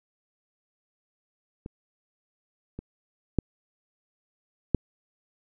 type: clicks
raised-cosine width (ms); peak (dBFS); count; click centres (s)
3; -24 / -23 / -9 / -7; 4; 1.661 / 2.79 / 3.387 / 4.747
effects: none